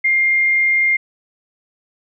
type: tone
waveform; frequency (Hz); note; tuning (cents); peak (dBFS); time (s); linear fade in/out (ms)
sine; 2114; C7; +17; -12; 0.04-0.97; 10
effects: none